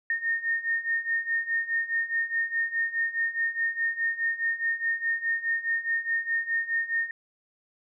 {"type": "beating tone pair", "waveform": "sine", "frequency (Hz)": [1832, 1836.8], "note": ["A#6", "A#6"], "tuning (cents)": [-31, -26], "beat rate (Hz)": 4.8, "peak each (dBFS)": [-30, -27], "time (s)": [0.1, 7.11], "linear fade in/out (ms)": 2, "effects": []}